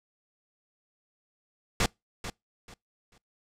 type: noise with echo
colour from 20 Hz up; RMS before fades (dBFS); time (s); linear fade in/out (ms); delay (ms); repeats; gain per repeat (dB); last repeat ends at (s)
pink; -24; 1.8-1.86; 2; 440; 3; -12; 3.18
effects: noise-tail reverb RT60 0.2 s tail -26 dB re dry + low-pass 8000 Hz 12 dB/octave